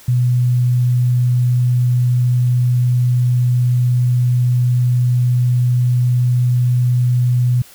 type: tone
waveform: sine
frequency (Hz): 123.47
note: B2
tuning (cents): 0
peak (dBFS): -11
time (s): 0.08-7.62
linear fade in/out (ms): 5
effects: white hiss -43 dBFS RMS until 7.74 s